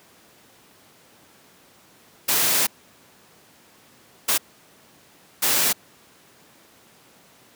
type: noise bursts at uneven times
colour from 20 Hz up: white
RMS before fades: -20 dBFS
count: 3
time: 2.28-2.67 / 4.28-4.38 / 5.42-5.73 s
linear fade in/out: 10 ms
effects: pink hiss -53 dBFS RMS until 7.55 s + high-pass 150 Hz 12 dB/octave